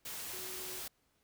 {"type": "tone in noise", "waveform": "sine", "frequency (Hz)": 370, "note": "F#4", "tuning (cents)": 0, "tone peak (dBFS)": -50, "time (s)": [0.33, 0.8], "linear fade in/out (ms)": 5, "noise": "white", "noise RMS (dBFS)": -43, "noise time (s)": [0.05, 0.88], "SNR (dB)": -10, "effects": ["pink hiss -75 dBFS RMS until 1.23 s"]}